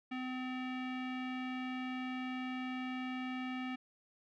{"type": "tone with low-pass filter", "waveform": "square", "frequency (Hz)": 255.7, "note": "C4", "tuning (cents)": -40, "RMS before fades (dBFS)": -40, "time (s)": [0.11, 3.76], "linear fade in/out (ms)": 10, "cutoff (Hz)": 2500, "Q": 2.9, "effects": []}